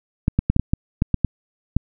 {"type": "clicks", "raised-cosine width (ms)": 5, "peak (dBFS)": -4, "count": 10, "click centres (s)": [0.281, 0.39, 0.5, 0.564, 0.596, 0.735, 1.021, 1.143, 1.247, 1.766], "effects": []}